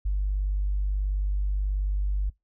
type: tone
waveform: sine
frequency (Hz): 49.26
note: G1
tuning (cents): +9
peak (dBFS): -22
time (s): 0.05-2.3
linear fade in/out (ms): 10
effects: noise-tail reverb RT60 0.2 s tail -26 dB re dry + tanh soft clip ceiling -18 dBFS